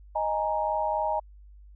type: chord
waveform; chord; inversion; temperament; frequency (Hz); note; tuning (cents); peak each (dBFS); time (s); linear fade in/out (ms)
sine; D# suspended fourth; none; just; 622.3 / 829.7 / 933.4; D#5 / G#5 / A#5; 0 / -2 / +2; -29; 0.15-1.2; 10
effects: added 50 Hz sine -47 dBFS peak until 1.75 s